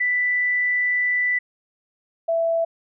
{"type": "tone pair in turn", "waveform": "sine", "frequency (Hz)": [1981, 663.4], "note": ["B6", "E5"], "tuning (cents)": [5, 11], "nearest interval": "octave + perfect fifth", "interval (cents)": 1894, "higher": "first", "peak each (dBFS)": -18, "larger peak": "neither", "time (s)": [[0, 1.39], [2.28, 2.65]], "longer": "first", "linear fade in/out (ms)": 10, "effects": []}